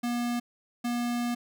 square tone bursts at uneven times, 240 Hz, B3, 49 cents flat, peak -28 dBFS, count 2, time 0.03-0.4 / 0.84-1.35 s, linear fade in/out 10 ms, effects none

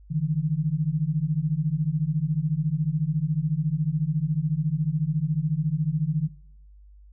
sine beating tone pair, 146.4 / 160.4 Hz, D3 / E3, -5 / -47 cents, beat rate 14 Hz, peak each -25 / -25 dBFS, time 0.1-6.29 s, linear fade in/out 20 ms, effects noise-tail reverb RT60 0.7 s tail -19 dB re dry + added 50 Hz sine -47 dBFS peak until 7.12 s

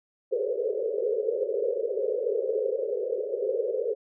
white band-pass noise, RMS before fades -28 dBFS, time 0.31-3.95 s, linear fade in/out 20 ms, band 400 to 540 Hz, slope 96 dB/octave, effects none

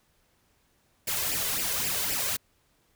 white noise with flanger, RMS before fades -29 dBFS, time 1.07-2.37 s, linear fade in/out 10 ms, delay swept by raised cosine 0.39 to 1.99 ms, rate 3.8 Hz, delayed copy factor +0.7, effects pink hiss -68 dBFS RMS until 2.95 s

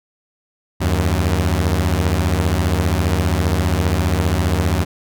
sawtooth beating tone pair, 77.78 / 92.78 Hz, D#2 / F#2, 0 / +5 cents, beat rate 15 Hz, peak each -14 dBFS, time 0.8-4.85 s, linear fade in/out 20 ms, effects none

